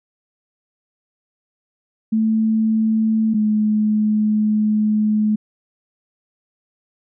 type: tone pair in turn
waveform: sine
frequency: 220.3 / 213.3 Hz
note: A3 / G#3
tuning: +2 / +46 cents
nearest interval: minor second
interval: 56 cents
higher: first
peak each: -14 dBFS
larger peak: neither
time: 2.12-3.34 / 3.34-5.36 s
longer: second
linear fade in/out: 10 ms
effects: none